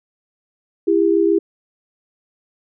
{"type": "tone pair together", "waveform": "sine", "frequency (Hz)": [334, 400.9], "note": ["E4", "G4"], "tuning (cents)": [23, 39], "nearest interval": "minor third", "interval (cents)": 316, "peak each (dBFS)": -15, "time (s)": [0.87, 1.39], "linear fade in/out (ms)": 10, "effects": []}